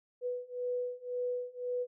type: beating tone pair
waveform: sine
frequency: 492.9 / 494.8 Hz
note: B4 / B4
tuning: -3 / +3 cents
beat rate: 1.9 Hz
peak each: -37 / -36 dBFS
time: 0.21-1.87 s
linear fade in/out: 50 ms
effects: none